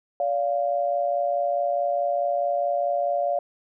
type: tone pair together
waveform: sine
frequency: 573.8 / 698.5 Hz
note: D5 / F5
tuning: -40 / 0 cents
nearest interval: minor third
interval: 340 cents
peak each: -24 dBFS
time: 0.2-3.39 s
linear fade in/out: 2 ms
effects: none